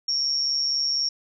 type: tone with amplitude modulation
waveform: sine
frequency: 5520 Hz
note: F8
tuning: 21 cents flat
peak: -18 dBFS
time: 0.08-1.09 s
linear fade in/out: 5 ms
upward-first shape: sine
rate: 144 Hz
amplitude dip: 75%
effects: none